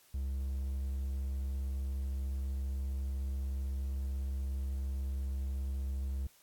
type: tone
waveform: triangle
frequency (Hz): 67.3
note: C2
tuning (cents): +49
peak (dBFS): -31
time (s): 0.14-6.27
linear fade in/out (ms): 5
effects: white hiss -64 dBFS RMS until 6.42 s + AAC 64 kbps